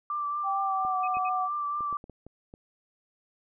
sine tone with vibrato, 1175 Hz, D6, 1 cent sharp, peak -28 dBFS, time 0.1-1.97 s, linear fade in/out 2 ms, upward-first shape triangle, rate 4.3 Hz, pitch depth 26 cents each way
sine tone with pitch glide, 784 to 740.4 Hz, G5 to F#5, 0 to +1 cents, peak -28 dBFS, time 0.43-1.49 s, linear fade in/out 50 ms, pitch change -99 cents, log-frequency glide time 0.6-0.98 s
clicks, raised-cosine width 2 ms, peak -32 dBFS, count 8, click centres 0.85 / 1.17 / 1.807 / 1.927 / 2.041 / 2.097 / 2.266 / 2.539 s
sine tone bursts, 2534 Hz, D#7, 31 cents sharp, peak -36 dBFS, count 3, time 1.03-1.294 s, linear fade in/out 10 ms, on 48 ms, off 60 ms
effects none

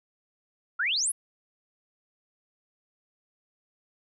sine exponential sweep, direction up, 1318.5 to 11540 Hz, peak -24 dBFS, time 0.79-1.12 s, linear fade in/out 10 ms, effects none

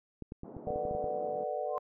clicks, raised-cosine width 3 ms, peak -28 dBFS, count 11, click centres 0.223 / 0.321 / 0.434 / 0.567 / 0.672 / 0.705 / 0.759 / 0.853 / 0.911 / 0.95 / 1.042 s
pink band-pass noise, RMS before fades -48 dBFS, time 0.44-1.44 s, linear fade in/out 5 ms, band 170 to 730 Hz, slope 24 dB/octave
sine chord, B minor seventh, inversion third, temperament just, 444.5 / 493.9 / 592.7 / 740.8 Hz, A4 / B4 / D5 / F#5, +18 / 0 / +16 / +2 cents, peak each -40 / -38 / -36 / -37 dBFS, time 0.66-1.79 s, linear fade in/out 20 ms
sine tone with exponential growth, 1046.5 Hz, C6, in tune, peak -31 dBFS, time 1.65-1.78 s, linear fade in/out 0 ms, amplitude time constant 27 ms
effects none

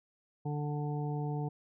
harmonic tone, 147.5 Hz, D3, 8 cents sharp, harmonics 1 / 2 / 3 / 5 / 6, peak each -33 / -42 / -42 / -44 / -47 dBFS, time 0.45-1.49 s, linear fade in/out 10 ms, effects none

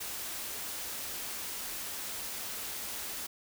white band-stop noise, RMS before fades -39 dBFS, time 0-3.27 s, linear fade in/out 10 ms, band 120 to 170 Hz, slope 96 dB/octave, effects none

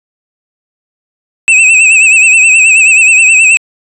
square tone with vibrato, 2601 Hz, E7, 24 cents flat, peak -3 dBFS, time 1.48-3.57 s, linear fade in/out 0 ms, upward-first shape sine, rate 9.4 Hz, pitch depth 70 cents each way, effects resampled to 24000 Hz

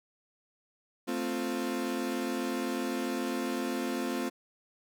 35% pulse chord, F major, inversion first, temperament equal with one note detuned, 221.7 / 261.6 / 349.2 Hz, A3 / C4 / F4, +13 / 0 / 0 cents, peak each -35 / -32 / -34 dBFS, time 1.07-4.3 s, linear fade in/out 20 ms, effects none

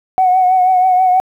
sine tone with vibrato, 740 Hz, F#5, in tune, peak -7 dBFS, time 0.18-1.2 s, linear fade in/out 0 ms, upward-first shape triangle, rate 6.2 Hz, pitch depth 44 cents each way, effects tanh soft clip ceiling -3 dBFS + 8-bit

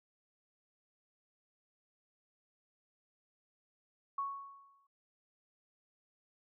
sine tone with exponential decay, 1108.7 Hz, C#6, in tune, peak -32 dBFS, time 4.18-4.87 s, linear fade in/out 5 ms, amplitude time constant 150 ms, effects none

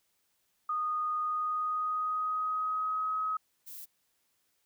sine tone with pitch glide, 1234 to 1271.6 Hz, D#6 to D#6, -15 to +37 cents, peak -29 dBFS, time 0.69-3.37 s, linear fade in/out 5 ms, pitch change +52 cents, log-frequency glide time 1.19-3.17 s
violet noise, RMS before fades -45 dBFS, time 3.66-3.86 s, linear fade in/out 20 ms
effects white hiss -75 dBFS RMS until 4.65 s

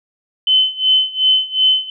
sine tone with tremolo, 3048 Hz, G7, 49 cents flat, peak -8 dBFS, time 0.47-1.9 s, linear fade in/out 2 ms, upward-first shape sine, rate 2.7 Hz, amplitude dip 90%, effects none

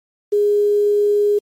sine tone with quantisation, 412.8 Hz, G#4, 10 cents flat, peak -12 dBFS, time 0.32-1.39 s, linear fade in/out 10 ms, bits 7, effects MP3 64 kbps

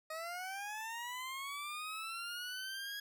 20% pulse linear sweep, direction up, 622.3 to 1661.2 Hz, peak -36 dBFS, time 0.1-3 s, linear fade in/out 5 ms, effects none

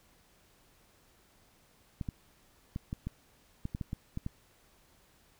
clicks, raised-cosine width 5 ms, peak -23 dBFS, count 11, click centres 2.012 / 2.088 / 2.761 / 2.929 / 3.07 / 3.654 / 3.749 / 3.812 / 3.931 / 4.174 / 4.264 s, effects pink hiss -65 dBFS RMS until 5.39 s

